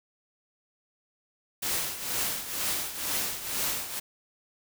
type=noise with tremolo; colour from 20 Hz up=white; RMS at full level=-28 dBFS; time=1.62-4 s; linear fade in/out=10 ms; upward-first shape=triangle; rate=2.1 Hz; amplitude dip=75%; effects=none